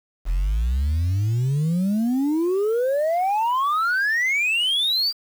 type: exponential sweep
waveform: sine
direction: up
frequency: 39.88 to 4800 Hz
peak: -16 dBFS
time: 0.25-5.13 s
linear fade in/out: 50 ms
effects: tanh soft clip ceiling -17 dBFS + 7-bit